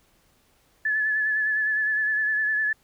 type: tone with vibrato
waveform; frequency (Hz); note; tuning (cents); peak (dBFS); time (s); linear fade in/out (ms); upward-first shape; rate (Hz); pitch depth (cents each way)
sine; 1726; A6; -34; -21; 0.85-2.73; 5; sine; 9.8; 32
effects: pink hiss -63 dBFS RMS until 2.83 s